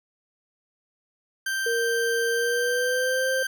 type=tone; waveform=40% pulse; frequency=1568 Hz; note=G6; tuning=in tune; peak=-24 dBFS; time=1.46-3.47 s; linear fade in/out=5 ms
type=tone with pitch glide; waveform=sine; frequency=466.2 to 523.3 Hz; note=A#4 to C5; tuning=0 to 0 cents; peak=-24 dBFS; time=1.66-3.43 s; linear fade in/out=5 ms; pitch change=+200 cents; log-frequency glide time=2.31-3.29 s
effects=none